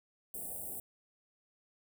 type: band-stop noise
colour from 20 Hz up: white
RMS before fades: -42 dBFS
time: 0.34-0.8 s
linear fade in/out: 2 ms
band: 810 to 8000 Hz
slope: 96 dB/octave
effects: none